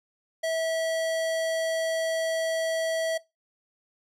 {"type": "tone", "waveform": "square", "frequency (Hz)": 650, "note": "E5", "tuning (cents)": -24, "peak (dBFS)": -26, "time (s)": [0.43, 3.18], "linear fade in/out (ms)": 10, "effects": ["noise-tail reverb RT60 0.2 s tail -20 dB re dry", "low-pass 12000 Hz 12 dB/octave"]}